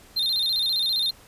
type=tone with vibrato; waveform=triangle; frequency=3896 Hz; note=B7; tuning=24 cents flat; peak=-20 dBFS; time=0.16-1.11 s; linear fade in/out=10 ms; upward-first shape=square; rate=15 Hz; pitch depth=110 cents each way; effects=pink hiss -51 dBFS RMS until 1.27 s + resampled to 32000 Hz